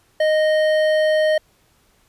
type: tone with hard clipping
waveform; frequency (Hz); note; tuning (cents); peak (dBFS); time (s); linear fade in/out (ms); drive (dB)
sine; 620; D#5; -6; -16; 0.2-1.38; 5; 11
effects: pink hiss -59 dBFS RMS until 2.08 s + resampled to 32000 Hz